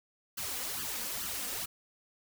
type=noise with flanger; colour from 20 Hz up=white; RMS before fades=-37 dBFS; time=0.37-1.66 s; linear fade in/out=10 ms; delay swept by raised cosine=0.64 to 4.14 ms; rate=2.3 Hz; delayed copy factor=+0.9; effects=none